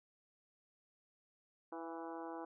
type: harmonic tone with a mistuned harmonic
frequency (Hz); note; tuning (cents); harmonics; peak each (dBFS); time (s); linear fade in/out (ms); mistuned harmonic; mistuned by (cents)
164.81; E3; 0; 2 / 3 / 4 / 5 / 6 / 7 / 8 / 9; -47 / -51 / -52 / -50 / -52 / -57 / -59 / -60; 1.72-2.45; 5; 4; +30
effects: none